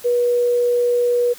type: tone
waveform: sine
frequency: 484.5 Hz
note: B4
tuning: 33 cents flat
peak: -14 dBFS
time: 0.04-1.34 s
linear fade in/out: 20 ms
effects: white hiss -41 dBFS RMS until 1.38 s